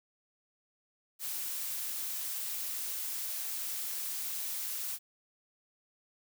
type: noise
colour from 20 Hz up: blue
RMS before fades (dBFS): -37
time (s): 1.19-4.99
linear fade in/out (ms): 50
effects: none